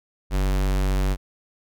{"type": "tone", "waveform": "square", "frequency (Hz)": 47.73, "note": "G1", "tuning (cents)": -45, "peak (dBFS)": -20, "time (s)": [0.3, 1.17], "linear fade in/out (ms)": 50, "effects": []}